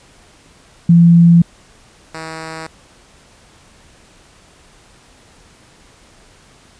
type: tone pair in turn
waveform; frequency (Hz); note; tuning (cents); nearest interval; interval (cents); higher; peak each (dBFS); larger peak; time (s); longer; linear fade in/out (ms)
sine / 5% pulse; 170 / 160.46; F3 / E3; -46 / -46; minor second; 100; first; -4 / -15; first; 0.89-1.42 / 2.14-2.67; neither; 5
effects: pink hiss -47 dBFS RMS until 6.79 s + resampled to 22050 Hz